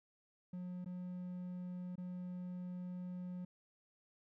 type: tone with dropouts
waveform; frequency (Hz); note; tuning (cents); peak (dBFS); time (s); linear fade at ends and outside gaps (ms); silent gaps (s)
triangle; 180.1; F#3; -46; -40; 0.53-3.45; 5; 0.846-0.859 / 1.957-1.979
effects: none